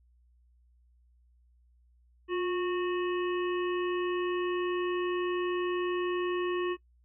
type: harmonic tone with a mistuned harmonic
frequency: 366.5 Hz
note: F#4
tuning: 16 cents flat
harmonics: 1 / 3 / 5 / 7 / 8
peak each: -28 / -38 / -42 / -45 / -46 dBFS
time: 2.28-6.77 s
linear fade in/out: 50 ms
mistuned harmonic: 1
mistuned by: -51 cents
effects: noise-tail reverb RT60 0.1 s tail -19 dB re dry + added 60 Hz sine -61 dBFS peak until 7.04 s